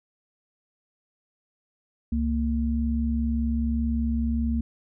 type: tone pair together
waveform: sine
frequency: 68.43 / 230.3 Hz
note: C#2 / A#3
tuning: -22 / -21 cents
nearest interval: octave + major sixth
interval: 2101 cents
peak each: -25 / -25 dBFS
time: 2.12-4.61 s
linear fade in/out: 5 ms
effects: none